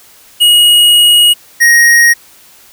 square tone pair in turn, 2891 / 1876.5 Hz, F#7 / A#6, -41 / +11 cents, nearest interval perfect fifth, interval 748 cents, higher first, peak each -4 dBFS, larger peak neither, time 0.4-1.34 / 1.6-2.14 s, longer first, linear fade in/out 20 ms, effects white hiss -41 dBFS RMS until 2.72 s

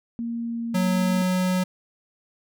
sine tone with pitch glide, 233.1 to 230.2 Hz, A#3 to A#3, 0 to -22 cents, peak -26 dBFS, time 0.19-1.22 s, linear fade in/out 0 ms, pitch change -22 cents, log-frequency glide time 0.41-1.1 s
square tone, 183.8 Hz, F#3, 11 cents flat, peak -21 dBFS, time 0.74-1.64 s, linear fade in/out 10 ms
effects none

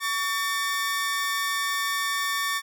sawtooth tone pair together, 1131.4 / 1798 Hz, C#6 / A6, +35 / +37 cents, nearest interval minor sixth, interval 802 cents, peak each -24 dBFS, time 0-2.62 s, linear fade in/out 50 ms, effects none

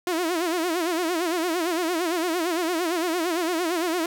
sawtooth tone with vibrato, 341 Hz, F4, 41 cents flat, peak -19 dBFS, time 0.07-4.06 s, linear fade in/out 2 ms, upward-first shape sine, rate 8.8 Hz, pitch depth 130 cents each way, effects none

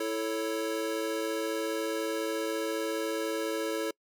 square chord, A major, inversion second, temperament equal, 329.6 / 440 / 554.4 Hz, E4 / A4 / C#5, 0 / 0 / 0 cents, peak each -35 / -34 / -36 dBFS, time 0-3.91 s, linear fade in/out 5 ms, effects noise-tail reverb RT60 0.1 s tail -26 dB re dry

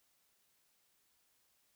silence, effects white hiss -75 dBFS RMS until 1.75 s

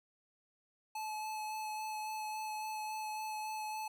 square tone with vibrato, 862 Hz, A5, 36 cents flat, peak -39 dBFS, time 0.95-3.88 s, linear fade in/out 5 ms, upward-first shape sine, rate 3.6 Hz, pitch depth 12 cents each way, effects none

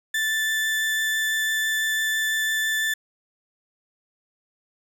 35% pulse tone with vibrato, 1760 Hz, A6, in tune, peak -20 dBFS, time 0.14-2.94 s, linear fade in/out 5 ms, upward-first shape triangle, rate 6 Hz, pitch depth 8 cents each way, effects none

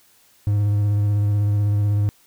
triangle tone with vibrato, 103 Hz, G#2, 14 cents flat, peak -14 dBFS, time 0.47-2.09 s, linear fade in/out 0 ms, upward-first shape sine, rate 16 Hz, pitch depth 21 cents each way, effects white hiss -56 dBFS RMS until 2.26 s

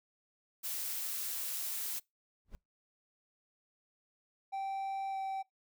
blue noise, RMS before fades -38 dBFS, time 0.63-2 s, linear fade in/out 20 ms
brown noise with exponential growth, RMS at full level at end -42 dBFS, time 2.45-2.55 s, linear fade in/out 0 ms, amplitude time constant 20 ms
triangle tone with pitch glide, 779 to 773.2 Hz, G5 to G5, -11 to -24 cents, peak -33 dBFS, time 4.52-5.43 s, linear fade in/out 20 ms, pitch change -13 cents, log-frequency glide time 5.11-5.16 s
effects noise-tail reverb RT60 0.2 s tail -25 dB re dry

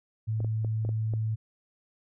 sine tone, 110 Hz, A2, in tune, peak -26 dBFS, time 0.27-1.36 s, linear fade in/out 20 ms
clicks, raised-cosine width 2 ms, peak -25 dBFS, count 6, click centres 0.404 / 0.446 / 0.647 / 0.85 / 0.891 / 1.137 s
effects none

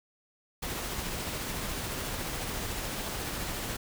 pink noise with tremolo, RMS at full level -34 dBFS, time 0.62-3.77 s, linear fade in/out 10 ms, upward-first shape triangle, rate 14 Hz, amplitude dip 25%, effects none

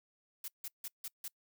blue noise bursts, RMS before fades -42 dBFS, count 5, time 0.44-1.28 s, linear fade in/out 2 ms, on 40 ms, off 160 ms, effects noise-tail reverb RT60 0.1 s tail -25 dB re dry

